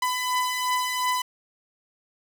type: beating tone pair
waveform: sawtooth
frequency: 1000 / 1002.8 Hz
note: B5 / B5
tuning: +21 / +26 cents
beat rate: 2.8 Hz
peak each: -26 / -21 dBFS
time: 0.02-1.22 s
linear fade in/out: 5 ms
effects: none